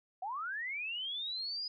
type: linear sweep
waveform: sine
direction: up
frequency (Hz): 706 to 5000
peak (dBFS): -36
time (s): 0.22-1.68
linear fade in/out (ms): 5
effects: none